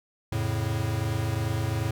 square chord, F augmented, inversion none, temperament equal, 87.31 / 110 / 138.59 Hz, F2 / A2 / C#3, 0 / 0 / 0 cents, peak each -33 / -28 / -34 dBFS, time 0.32-1.91 s, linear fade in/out 5 ms, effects none

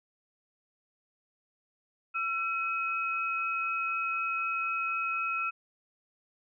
sine tone pair together, 1348 / 2543 Hz, E6 / D#7, +38 / +37 cents, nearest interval major seventh, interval 1099 cents, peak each -31 / -32 dBFS, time 2.14-5.51 s, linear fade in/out 20 ms, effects none

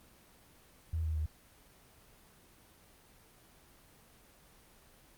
sine tone with pitch steps, 81.1 / 79.06 / 77.08 Hz, E2 / D#2 / D#2, -28 / +28 / -16 cents, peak -31 dBFS, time 0.93-1.26 s, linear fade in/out 5 ms, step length 110 ms, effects pink hiss -61 dBFS RMS until 5.17 s + Opus 24 kbps

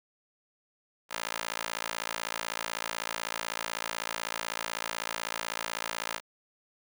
15% pulse tone with high-pass filter, 56 Hz, A1, 31 cents sharp, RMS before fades -36 dBFS, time 1.09-6.21 s, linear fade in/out 50 ms, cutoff 1000 Hz, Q 0.73, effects none

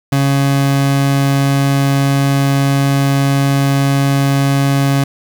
30% pulse tone, 138.59 Hz, C#3, in tune, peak -8 dBFS, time 0.12-5.04 s, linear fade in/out 5 ms, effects 7-bit

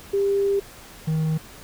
sine / triangle tone pair in turn, 397.7 / 157.83 Hz, G4 / D#3, +25 / +25 cents, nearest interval octave + major third, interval 1600 cents, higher first, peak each -18 dBFS, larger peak neither, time 0.13-0.6 / 1.07-1.38 s, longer first, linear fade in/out 10 ms, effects pink hiss -44 dBFS RMS until 1.63 s

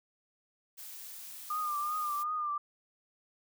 blue noise, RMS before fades -46 dBFS, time 0.77-2.24 s, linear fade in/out 20 ms
sine tone with vibrato, 1207 Hz, D6, 47 cents sharp, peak -31 dBFS, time 1.5-2.58 s, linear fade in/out 5 ms, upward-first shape triangle, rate 2.7 Hz, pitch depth 62 cents each way
effects none

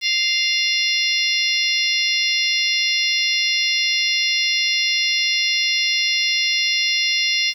harmonic tone with a mistuned harmonic, 698.5 Hz, F5, in tune, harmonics 3 / 4 / 5 / 6 / 7 / 8, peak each -22 / -23 / -24 / -25 / -25 / -26 dBFS, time 0.01-7.54 s, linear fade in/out 50 ms, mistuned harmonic 7, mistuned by +55 cents, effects 8-bit

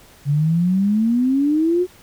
sine exponential sweep, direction up, 139.3 to 370 Hz, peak -14 dBFS, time 0.25-1.87 s, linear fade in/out 50 ms, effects pink hiss -48 dBFS RMS until 2.02 s

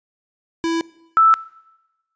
square / sine tone pair in turn, 331 / 1319 Hz, E4 / E6, +7 / +1 cents, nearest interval 2 octaves, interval 2394 cents, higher second, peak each -19 / -9 dBFS, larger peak second, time 0.64-0.81 / 1.17-1.34 s, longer neither, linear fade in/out 0 ms, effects noise-tail reverb RT60 1.0 s tail -22 dB re dry + resampled to 16000 Hz

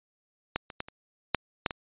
clicks, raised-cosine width 0.3 ms, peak -11 / -25 / -16 / -27 / -6 / -9 / -17 dBFS, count 7, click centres 0.56 / 0.702 / 0.804 / 0.885 / 1.347 / 1.662 / 1.708 s, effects resampled to 8000 Hz

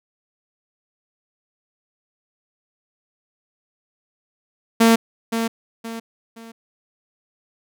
sawtooth tone with echo, 227.8 Hz, A#3, 40 cents flat, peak -7 dBFS, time 4.8-4.96 s, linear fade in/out 10 ms, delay 520 ms, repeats 3, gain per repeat -9 dB, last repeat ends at 6.52 s, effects none

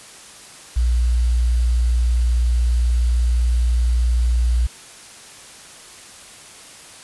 sine tone with quantisation, 59.8 Hz, A#1, 45 cents sharp, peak -14 dBFS, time 0.76-4.67 s, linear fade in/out 10 ms, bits 7, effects white hiss -41 dBFS RMS until 7.03 s + resampled to 24000 Hz

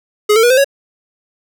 square tone with pitch steps, 420 / 450.1 / 482.5 / 517.1 / 554.2 Hz, G#4 / A4 / B4 / C5 / C#5, +19 / +39 / -40 / -20 / -1 cents, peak -8 dBFS, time 0.29-0.645 s, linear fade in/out 10 ms, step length 71 ms, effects none

